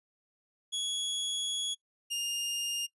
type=tone pair in turn; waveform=sawtooth; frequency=3353 / 2820 Hz; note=G#7 / F7; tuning=+16 / +16 cents; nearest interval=minor third; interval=300 cents; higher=first; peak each=-28 dBFS; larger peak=neither; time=0.72-1.75 / 2.1-2.87 s; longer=first; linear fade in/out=20 ms; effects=noise-tail reverb RT60 0.1 s tail -21 dB re dry + resampled to 24000 Hz